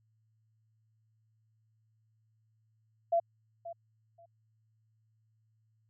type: tone with echo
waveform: sine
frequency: 678 Hz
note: E5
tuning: 49 cents sharp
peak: -24 dBFS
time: 3.12-3.2 s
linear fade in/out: 10 ms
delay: 530 ms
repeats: 2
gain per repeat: -15 dB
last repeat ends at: 4.26 s
effects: added 110 Hz sine -69 dBFS peak until 5.89 s